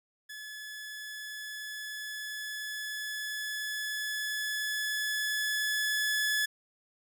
sawtooth tone with level ramp, 1713 Hz, A6, 47 cents flat, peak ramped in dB -38 to -23 dBFS, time 0.29-6.46 s, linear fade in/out 10 ms, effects none

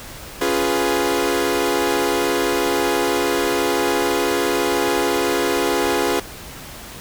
sawtooth chord, C# dominant seventh, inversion none, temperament equal, 277.2 / 349.2 / 415.3 / 493.9 Hz, C#4 / E#4 / G#4 / B4, 0 / 0 / 0 / 0 cents, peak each -21 / -18 / -18 / -20 dBFS, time 0.41-6.2 s, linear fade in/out 5 ms, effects pink hiss -36 dBFS RMS until 7 s

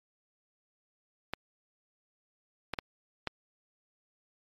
clicks, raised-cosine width 0.3 ms, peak -16 dBFS, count 4, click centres 1.336 / 2.737 / 2.788 / 3.273 s, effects MP3 64 kbps

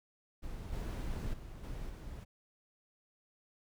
brown noise with level steps, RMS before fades -43 / -38 / -47 / -42 / -45 dBFS, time 0.42-2.25 s, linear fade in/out 20 ms, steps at 0.72 / 1.33 / 1.63 / 1.89 s, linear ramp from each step 10 ms, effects none

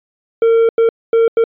triangle tone bursts at uneven times, 456.8 Hz, A#4, 35 cents flat, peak -6 dBFS, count 4, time 0.42-0.69 / 0.78-0.89 / 1.13-1.28 / 1.37-1.44 s, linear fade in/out 2 ms, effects resampled to 8000 Hz

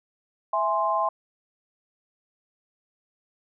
sine chord, E augmented, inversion none, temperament equal, 659.3 / 830.6 / 1046.5 Hz, E5 / G#5 / B#5, 0 / 0 / 0 cents, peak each -27 / -27 / -24 dBFS, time 0.53-1.09 s, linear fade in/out 5 ms, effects none

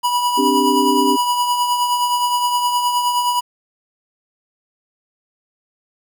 square tone with tremolo, 977 Hz, B5, 19 cents flat, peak -14 dBFS, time 0.03-3.41 s, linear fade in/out 20 ms, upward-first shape triangle, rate 9.6 Hz, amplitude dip 50%
sine chord, C suspended second, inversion none, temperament equal with one note detuned, 261.6 / 293.7 / 394.3 Hz, C4 / D4 / G4, 0 / 0 / +10 cents, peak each -19 dBFS, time 0.37-1.17 s, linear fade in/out 20 ms
effects 8-bit

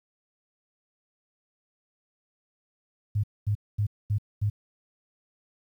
sine tone bursts, 103.83 Hz, G#2, in tune, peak -22 dBFS, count 5, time 3.15-4.5 s, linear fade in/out 10 ms, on 86 ms, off 230 ms, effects 10-bit

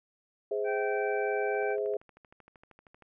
sine chord, Ab augmented, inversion none, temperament just, 415.3 / 519.1 / 648.9 Hz, Ab4 / C5 / E5, 0 / -14 / -27 cents, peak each -30 / -35 / -36 dBFS, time 0.51-1.97 s, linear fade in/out 5 ms
harmonic tone, 775 Hz, G5, 20 cents flat, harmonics 1 / 2 / 3, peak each -35 / -37 / -41 dBFS, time 0.64-1.77 s, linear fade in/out 50 ms
click train, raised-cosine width 0.5 ms, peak -39 dBFS, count 20, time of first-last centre 1.55-3.023 s, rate 12.9 Hz
effects none

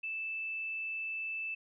sine tone, 2637 Hz, E7, in tune, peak -35 dBFS, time 0.03-1.55 s, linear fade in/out 10 ms, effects none

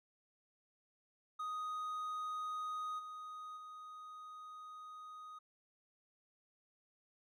triangle tone with level steps, 1247 Hz, D#6, 3 cents sharp, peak -37 / -44 / -47 dBFS, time 1.39-5.39 s, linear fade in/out 10 ms, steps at 2.98 / 3.56 s, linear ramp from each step 20 ms, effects none

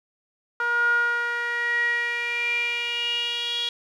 sawtooth tone with band-pass filter sweep, 475.7 Hz, A#4, 35 cents sharp, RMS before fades -25 dBFS, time 0.6-3.69 s, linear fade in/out 2 ms, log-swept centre 1300 to 3400 Hz, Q 9.4, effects none

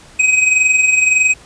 square tone with amplitude modulation, 2523 Hz, D#7, 23 cents sharp, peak -8 dBFS, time 0.19-1.34 s, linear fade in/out 10 ms, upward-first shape sine, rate 21.7 Hz, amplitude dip 55%, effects pink hiss -42 dBFS RMS until 1.45 s + resampled to 22050 Hz

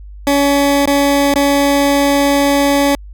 20% pulse tone with dropouts, 282.2 Hz, C#4, 31 cents sharp, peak -5 dBFS, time 0.27-2.95 s, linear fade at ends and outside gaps 1 ms, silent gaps 0.856-0.875 / 1.34-1.358 s, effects added 50 Hz sine -30 dBFS peak until 3.13 s

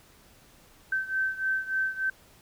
sine beating tone pair, 1545 / 1548.4 Hz, G6 / G6, -26 / -22 cents, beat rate 3.4 Hz, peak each -28 / -31 dBFS, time 0.92-2.1 s, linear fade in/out 5 ms, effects pink hiss -57 dBFS RMS until 2.41 s

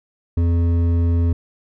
sine tone with hard clipping, 85 Hz, F2, 46 cents flat, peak -16 dBFS, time 0.37-1.33 s, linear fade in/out 5 ms, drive 9 dB, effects none

